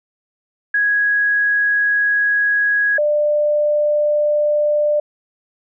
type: tone pair in turn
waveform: sine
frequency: 1661.2 / 595 Hz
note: G#6 / D5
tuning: 0 / +22 cents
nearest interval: octave + tritone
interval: 1778 cents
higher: first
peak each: -13 dBFS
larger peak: neither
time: 0.74-2.98 / 2.98-5 s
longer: first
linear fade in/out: 5 ms
effects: none